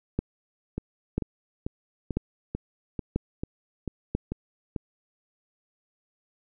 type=two click trains; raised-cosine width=3 ms; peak=-12 / -17 dBFS; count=5 / 10; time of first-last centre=0.19-4.15 / 0.78-4.762 s; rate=1.01 / 2.26 Hz; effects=none